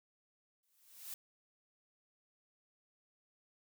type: noise with exponential growth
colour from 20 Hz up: blue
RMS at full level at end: -43 dBFS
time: 0.63-1.14 s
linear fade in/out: 2 ms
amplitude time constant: 110 ms
effects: none